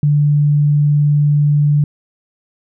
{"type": "tone", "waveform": "sine", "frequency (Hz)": 146.83, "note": "D3", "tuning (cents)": 0, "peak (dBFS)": -9, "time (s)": [0.03, 1.84], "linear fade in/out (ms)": 2, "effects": []}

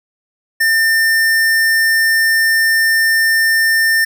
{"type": "tone", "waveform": "square", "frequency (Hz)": 1800, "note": "A6", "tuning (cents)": 39, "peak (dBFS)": -11, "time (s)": [0.6, 4.05], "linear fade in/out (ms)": 10, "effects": []}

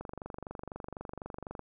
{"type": "click train", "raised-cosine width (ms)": 1, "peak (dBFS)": -26, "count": 39, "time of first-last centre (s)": [0.01, 1.593], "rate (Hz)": 24, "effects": []}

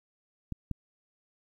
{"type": "clicks", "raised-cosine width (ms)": 5, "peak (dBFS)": [-22, -20], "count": 2, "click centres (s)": [0.523, 0.713], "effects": ["10-bit"]}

